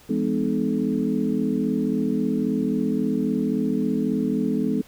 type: tone cluster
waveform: sine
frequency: 169.6 / 207.8 / 251.5 / 306.6 / 430.9 Hz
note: E3 / G#3 / B3 / D#4 / A4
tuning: +50 / +1 / +32 / -25 / -36 cents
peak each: -31 / -25 / -24 / -28 / -30 dBFS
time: 0.09-4.82 s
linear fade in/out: 10 ms
effects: pink hiss -51 dBFS RMS until 4.87 s